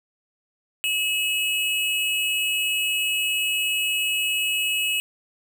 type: tone pair together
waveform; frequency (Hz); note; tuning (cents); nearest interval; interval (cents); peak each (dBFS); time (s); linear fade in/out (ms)
square; 2590 / 2907; E7 / F#7; -31 / -31; major second; 200; -25; 0.84-5; 0
effects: none